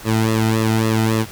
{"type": "tone with flanger", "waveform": "sawtooth", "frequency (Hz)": 111, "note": "A2", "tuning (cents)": 16, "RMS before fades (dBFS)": -17, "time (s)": [0.04, 1.26], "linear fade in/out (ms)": 50, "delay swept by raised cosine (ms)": [1.3, 1.82], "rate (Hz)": 3.6, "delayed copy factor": -0.95, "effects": ["pink hiss -37 dBFS RMS until 1.31 s"]}